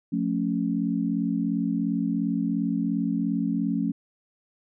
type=chord; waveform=sine; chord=F augmented; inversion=none; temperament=equal with one note detuned; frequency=177.15 / 220 / 277.2 Hz; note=F3 / A3 / C#4; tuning=+25 / 0 / 0 cents; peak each=-28 / -27 / -27 dBFS; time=0.12-3.92 s; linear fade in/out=10 ms; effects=none